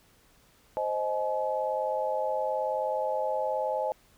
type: chord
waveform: sine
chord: Ab major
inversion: first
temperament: equal with one note detuned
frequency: 523.3 / 622.3 / 852 Hz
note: C5 / Eb5 / Ab5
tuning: 0 / 0 / +44 cents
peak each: -31 dBFS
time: 0.77-3.92 s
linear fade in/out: 0 ms
effects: pink hiss -62 dBFS RMS until 4.17 s